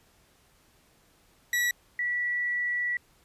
40% pulse / sine tone pair in turn, 1938 / 1949.2 Hz, B6 / B6, -33 / -23 cents, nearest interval unison, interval 10 cents, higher second, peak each -23 / -26 dBFS, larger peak first, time 1.53-1.71 / 1.99-2.97 s, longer second, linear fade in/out 2 ms, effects pink hiss -63 dBFS RMS until 3.24 s + resampled to 32000 Hz

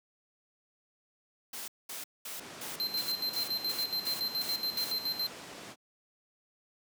white noise bursts, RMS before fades -41 dBFS, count 10, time 1.53-4.92 s, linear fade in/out 5 ms, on 150 ms, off 210 ms
pink low-pass noise, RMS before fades -45 dBFS, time 2.37-5.76 s, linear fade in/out 50 ms, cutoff 8100 Hz, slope 12 dB/octave
square tone with tremolo, 4120 Hz, C8, 28 cents flat, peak -30 dBFS, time 2.8-5.27 s, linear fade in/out 0 ms, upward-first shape square, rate 7.1 Hz, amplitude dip 70%
effects high-pass 200 Hz 12 dB/octave

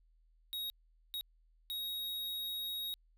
square tone bursts at uneven times, 3779 Hz, A#7, 23 cents sharp, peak -38 dBFS, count 3, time 0.53-0.7 / 1.14-1.21 / 1.7-2.94 s, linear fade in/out 0 ms, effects added 40 Hz sine -65 dBFS peak until 3.17 s

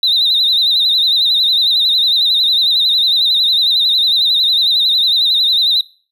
triangle tone with vibrato, 3840 Hz, B7, 49 cents flat, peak -7 dBFS, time 0.03-5.81 s, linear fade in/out 2 ms, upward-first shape sine, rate 11 Hz, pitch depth 100 cents each way, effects noise-tail reverb RT60 0.4 s tail -23 dB re dry + tanh soft clip ceiling -7 dBFS

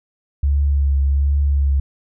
sine tone with vibrato, 70.1 Hz, C#2, 20 cents sharp, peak -13 dBFS, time 0.43-1.8 s, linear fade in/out 5 ms, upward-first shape triangle, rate 1.3 Hz, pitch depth 33 cents each way, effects none

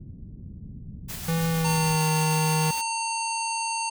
white low-pass noise, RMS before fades -40 dBFS, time 0-1.96 s, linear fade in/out 5 ms, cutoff 190 Hz, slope 24 dB/octave
white noise with tremolo, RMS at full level -36 dBFS, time 1.08-2.82 s, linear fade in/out 20 ms, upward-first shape square, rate 6.5 Hz, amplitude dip 25%
square tone with pitch glide, 164.81 to 156.91 Hz, E3 to D#3, 0 to +15 cents, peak -23 dBFS, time 1.28-2.71 s, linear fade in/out 5 ms, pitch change -85 cents, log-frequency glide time 1.48-2.02 s
harmonic tone, 910 Hz, A#5, 42 cents flat, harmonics 1 / 3 / 5 / 7 / 9 / 10, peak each -28 / -33 / -35 / -36 / -38 / -38 dBFS, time 1.64-3.9 s, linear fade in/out 10 ms
effects none

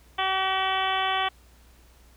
harmonic tone, 381 Hz, G4, 49 cents flat, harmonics 1 / 2 / 3 / 4 / 5 / 6 / 7 / 8 / 9, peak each -38 / -27 / -29 / -34 / -33 / -35 / -37 / -32 / -34 dBFS, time 0.18-1.29 s, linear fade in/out 10 ms, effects added 60 Hz sine -53 dBFS peak until 2.16 s + pink hiss -59 dBFS RMS until 2.16 s

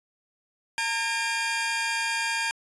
sawtooth tone cluster, 913 / 1619 / 2401 Hz, A#5 / G#6 / D7, -36 / -45 / +38 cents, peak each -27 / -26 / -26 dBFS, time 0.78-2.51 s, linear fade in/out 0 ms, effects resampled to 22050 Hz

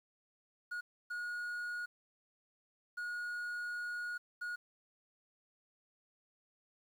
triangle tone bursts at uneven times, 1445 Hz, F#6, 41 cents flat, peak -36 dBFS, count 4, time 0.71-0.81 / 1.1-1.86 / 2.97-4.18 / 4.41-4.56 s, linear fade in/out 10 ms, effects 11-bit

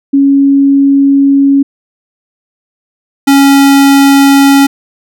sine / square tone pair in turn, 277.2 / 277.2 Hz, C#4 / C#4, 0 / 0 cents, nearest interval unison, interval 0 cents, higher neither, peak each -3 dBFS, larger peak neither, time 0.13-1.63 / 3.27-4.67 s, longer first, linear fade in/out 10 ms, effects none

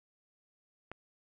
click, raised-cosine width 0.5 ms, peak -27 dBFS, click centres 0.916 s, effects none

